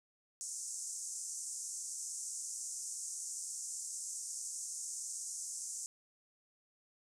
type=band-pass noise; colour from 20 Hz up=white; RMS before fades=-43 dBFS; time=0.41-5.86 s; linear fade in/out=0 ms; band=6000 to 8900 Hz; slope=48 dB/octave; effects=none